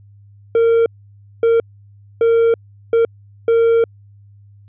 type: tone bursts at uneven times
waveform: triangle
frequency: 460 Hz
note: A#4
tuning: 23 cents flat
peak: -8 dBFS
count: 5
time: 0.55-0.86 / 1.43-1.6 / 2.21-2.54 / 2.93-3.05 / 3.48-3.84 s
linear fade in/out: 2 ms
effects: added 101 Hz sine -42 dBFS peak until 4.68 s + resampled to 8000 Hz